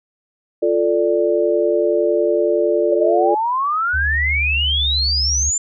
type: chord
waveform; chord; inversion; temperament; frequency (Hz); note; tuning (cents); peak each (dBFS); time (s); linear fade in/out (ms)
sine; D minor; first; equal; 349.2 / 440 / 587.3; F4 / A4 / D5; 0 / 0 / 0; -18; 0.62-3.35; 10
type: exponential sweep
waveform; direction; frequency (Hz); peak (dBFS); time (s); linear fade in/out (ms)
sine; up; 556 to 7300; -16; 2.92-5.58; 5
type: tone with pitch glide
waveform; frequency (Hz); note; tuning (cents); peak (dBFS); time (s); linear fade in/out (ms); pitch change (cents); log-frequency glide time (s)
sine; 74 to 71.07; D2 to C#2; +14 to +44; -20; 3.93-5.51; 20; -70; 4.04-4.88
effects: none